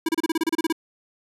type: tone bursts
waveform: square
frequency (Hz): 324.6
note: E4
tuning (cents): -27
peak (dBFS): -20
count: 12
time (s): 0.06-0.726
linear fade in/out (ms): 5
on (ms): 28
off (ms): 30
effects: resampled to 32000 Hz